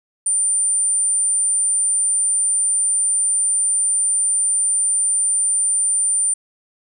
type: tone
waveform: sine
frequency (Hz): 9100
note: C#9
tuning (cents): +44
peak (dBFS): -15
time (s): 0.26-6.34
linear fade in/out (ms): 5
effects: none